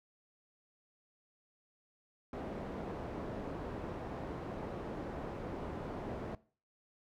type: low-pass noise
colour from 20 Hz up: white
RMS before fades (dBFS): -42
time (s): 2.33-6.35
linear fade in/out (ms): 2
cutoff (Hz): 560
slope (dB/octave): 12
effects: noise-tail reverb RT60 0.4 s tail -20 dB re dry